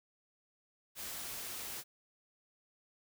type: noise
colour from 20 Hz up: white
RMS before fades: -43 dBFS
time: 0.95-1.84 s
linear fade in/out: 50 ms
effects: none